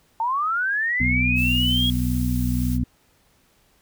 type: linear sweep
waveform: sine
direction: up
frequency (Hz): 880 to 3322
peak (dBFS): -20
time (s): 0.2-1.9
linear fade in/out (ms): 2
type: harmonic tone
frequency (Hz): 61.74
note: B1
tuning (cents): 0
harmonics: 1 / 2 / 3 / 4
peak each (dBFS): -24 / -25 / -30 / -24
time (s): 1-2.84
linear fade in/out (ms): 5
type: noise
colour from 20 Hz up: blue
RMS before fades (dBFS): -38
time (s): 1.35-2.79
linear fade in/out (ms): 50
effects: pink hiss -61 dBFS RMS until 3.81 s